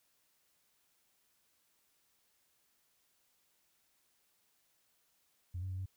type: tone with pitch steps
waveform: sine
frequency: 88.7 / 93.9 / 92.8 / 94.6 Hz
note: F2 / F#2 / F#2 / F#2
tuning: +27 / +26 / +6 / +39 cents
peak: -36 dBFS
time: 5.54-5.86 s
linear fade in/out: 10 ms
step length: 80 ms
effects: tanh soft clip ceiling -33 dBFS + white hiss -75 dBFS RMS until 5.96 s

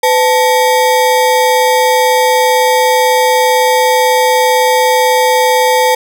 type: ring-modulated tone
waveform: square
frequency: 693 Hz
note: F5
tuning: 14 cents flat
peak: -5 dBFS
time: 0.03-5.95 s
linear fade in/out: 5 ms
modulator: 188 Hz
effects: none

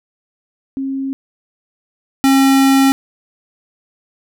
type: tone pair in turn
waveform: sine / square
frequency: 270 / 270 Hz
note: C#4 / C#4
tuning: -45 / -45 cents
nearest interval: unison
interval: 0 cents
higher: neither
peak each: -18 / -9 dBFS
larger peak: second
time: 0.77-1.13 / 2.24-2.92 s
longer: second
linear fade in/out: 0 ms
effects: none

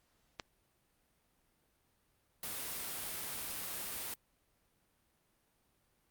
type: click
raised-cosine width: 0.2 ms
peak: -22 dBFS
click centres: 0.398 s
type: noise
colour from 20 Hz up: white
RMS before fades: -41 dBFS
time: 2.43-4.14 s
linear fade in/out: 2 ms
effects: pink hiss -75 dBFS RMS until 6.1 s + Opus 48 kbps

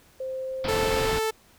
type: tone with pitch glide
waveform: sine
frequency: 523.3 to 526.6 Hz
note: C5 to C5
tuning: 0 to +11 cents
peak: -29 dBFS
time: 0.2-1.06 s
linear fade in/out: 5 ms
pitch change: +11 cents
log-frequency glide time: 0.42-0.8 s
type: low-pass noise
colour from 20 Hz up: pink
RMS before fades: -30 dBFS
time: 0.64-1.19 s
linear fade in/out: 2 ms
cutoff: 5300 Hz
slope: 96 dB/octave
type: tone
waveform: sawtooth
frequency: 440 Hz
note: A4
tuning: in tune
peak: -20 dBFS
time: 0.68-1.31 s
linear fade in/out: 10 ms
effects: pink hiss -57 dBFS RMS until 1.58 s

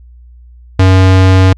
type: tone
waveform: square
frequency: 94 Hz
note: F#2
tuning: 28 cents sharp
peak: -4 dBFS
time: 0.79-1.53 s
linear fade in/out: 5 ms
effects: added 60 Hz sine -34 dBFS peak until 1.57 s + low-pass 5000 Hz 12 dB/octave

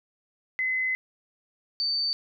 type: tone pair in turn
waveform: sine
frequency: 2037 / 4573 Hz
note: C7 / D8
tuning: -47 / -47 cents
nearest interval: octave + major second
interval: 1400 cents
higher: second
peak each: -24 dBFS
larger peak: neither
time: 0.59-0.95 / 1.8-2.13 s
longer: first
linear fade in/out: 0 ms
effects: none

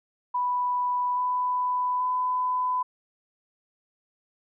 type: tone with pitch steps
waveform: sine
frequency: 987.8 / 995.8 / 1003.9 Hz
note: B5 / B5 / B5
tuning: 0 / +14 / +28 cents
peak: -23 dBFS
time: 0.34-2.83 s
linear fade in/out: 10 ms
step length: 830 ms
effects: none

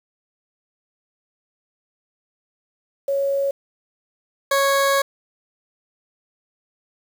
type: tone pair in turn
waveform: sine / 20% pulse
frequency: 554.4 / 552.5 Hz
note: C#5 / C#5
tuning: 0 / -6 cents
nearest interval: unison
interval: 6 cents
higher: first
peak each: -18 / -11 dBFS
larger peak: second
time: 3.08-3.51 / 4.51-5.02 s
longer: second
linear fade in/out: 5 ms
effects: 7-bit

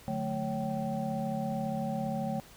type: tone cluster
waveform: sine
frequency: 146.5 / 181.2 / 219 / 554 / 772 Hz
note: D3 / F#3 / A3 / C#5 / G5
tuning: -4 / -36 / -8 / -1 / -27 cents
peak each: -38 / -39 / -34 / -38 / -37 dBFS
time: 0.08-2.4 s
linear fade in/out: 0 ms
effects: pink hiss -54 dBFS RMS until 2.56 s

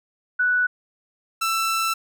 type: tone pair in turn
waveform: sine / sawtooth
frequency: 1480 / 1331.9 Hz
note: F#6 / E6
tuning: 0 / +17 cents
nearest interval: major second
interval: 183 cents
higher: first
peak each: -17 dBFS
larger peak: neither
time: 0.39-0.67 / 1.41-1.94 s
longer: second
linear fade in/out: 10 ms
effects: none

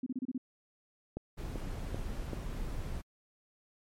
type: tone bursts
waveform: sine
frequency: 255.8 Hz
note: C4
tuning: 39 cents flat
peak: -32 dBFS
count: 6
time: 0.03-0.379 s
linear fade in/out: 5 ms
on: 34 ms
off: 29 ms
type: click train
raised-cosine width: 2 ms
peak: -24 dBFS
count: 4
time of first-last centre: 1.17-2.333 s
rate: 2.58 Hz
type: noise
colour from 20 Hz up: brown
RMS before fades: -38 dBFS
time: 1.37-3.02 s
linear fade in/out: 20 ms
effects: MP3 64 kbps

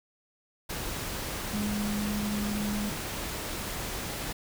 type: tone in noise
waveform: sine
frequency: 207.7 Hz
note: G#3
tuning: in tune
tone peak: -29 dBFS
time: 1.53-2.9 s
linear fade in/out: 10 ms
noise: pink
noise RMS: -35 dBFS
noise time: 0.69-4.33 s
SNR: +3 dB
effects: none

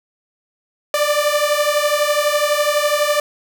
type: beating tone pair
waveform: sawtooth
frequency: 585 / 597 Hz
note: D5 / D5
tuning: -7 / +28 cents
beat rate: 12 Hz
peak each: -14 dBFS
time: 0.94-3.2 s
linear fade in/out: 2 ms
effects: none

